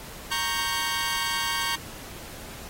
15% pulse chord, G diminished, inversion first, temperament equal, 932.3 / 1108.7 / 1568 Hz, Bb5 / Db6 / G6, 0 / 0 / 0 cents, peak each -23 dBFS, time 0.31-1.76 s, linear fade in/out 10 ms, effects pink hiss -42 dBFS RMS until 2.69 s + AAC 48 kbps

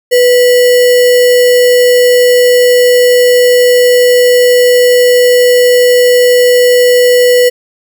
sine tone with sample-and-hold, 493.9 Hz, B4, in tune, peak -3 dBFS, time 0.11-7.5 s, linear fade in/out 20 ms, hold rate 2450 Hz, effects none

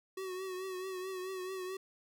square tone with vibrato, 374 Hz, F#4, 19 cents sharp, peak -39 dBFS, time 0.17-1.77 s, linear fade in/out 5 ms, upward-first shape triangle, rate 4.6 Hz, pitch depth 52 cents each way, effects none

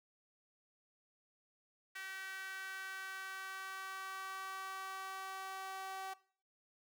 sawtooth tone with high-pass filter sweep, 382.7 Hz, G4, 42 cents flat, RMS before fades -45 dBFS, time 1.95-6.14 s, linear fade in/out 10 ms, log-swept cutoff 1700 to 870 Hz, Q 3.5, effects noise-tail reverb RT60 0.5 s tail -21 dB re dry

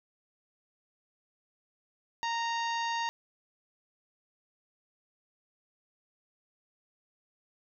harmonic tone, 928 Hz, A#5, 8 cents flat, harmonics 1 / 2 / 3 / 4 / 5 / 6 / 7, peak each -31 / -37 / -41 / -43 / -44 / -50 / -48 dBFS, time 2.23-3.09 s, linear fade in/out 0 ms, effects none

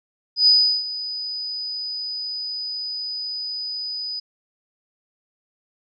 sine tone with ADSR envelope, 4978 Hz, D#8, in tune, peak -10 dBFS, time 0.36-4.2 s, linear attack 110 ms, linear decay 360 ms, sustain -16 dB, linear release 10 ms, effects none

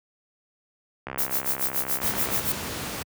click train, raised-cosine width 0.5 ms, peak -17 dBFS, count 89, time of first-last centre 1.07-2.393 s, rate 66.5 Hz
violet noise with tremolo, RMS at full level -24 dBFS, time 1.18-2.52 s, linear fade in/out 2 ms, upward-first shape sine, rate 7 Hz, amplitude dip 90%
pink noise, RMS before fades -32 dBFS, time 2.01-3.03 s, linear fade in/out 10 ms
effects high-pass 80 Hz 12 dB/octave

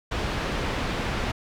pink low-pass noise, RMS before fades -28 dBFS, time 0.11-1.32 s, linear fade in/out 10 ms, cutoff 3400 Hz, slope 12 dB/octave, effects none

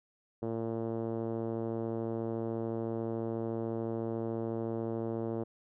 5% pulse tone with low-pass filter, 113.9 Hz, A#2, 40 cents flat, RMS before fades -35 dBFS, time 0.42-5.44 s, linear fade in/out 10 ms, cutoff 420 Hz, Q 1.4, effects none

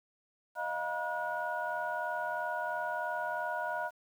sine tone cluster, 621 / 704 / 960 / 1452 Hz, D#5 / F5 / B5 / F#6, -3 / +14 / -49 / -33 cents, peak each -38 / -38 / -37 / -37 dBFS, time 0.55-3.91 s, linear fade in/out 50 ms, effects tanh soft clip ceiling -23 dBFS + 10-bit

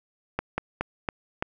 slowing click train, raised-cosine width 0.5 ms, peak -11 dBFS, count 5, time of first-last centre 0.39-1.425 s, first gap 190 ms, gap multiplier 1.21, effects none

